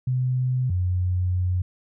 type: tone pair in turn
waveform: sine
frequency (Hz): 127.4 / 90.68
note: C3 / F#2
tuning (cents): -46 / -34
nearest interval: tritone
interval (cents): 588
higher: first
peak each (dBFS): -20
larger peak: neither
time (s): 0.07-0.7 / 0.7-1.62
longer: second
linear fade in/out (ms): 5
effects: none